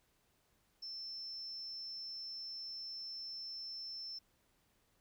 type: tone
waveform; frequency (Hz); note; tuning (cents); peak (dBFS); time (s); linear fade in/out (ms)
triangle; 5330; E8; +18; -40; 0.82-4.19; 10
effects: tanh soft clip ceiling -41 dBFS + pink hiss -75 dBFS RMS until 5 s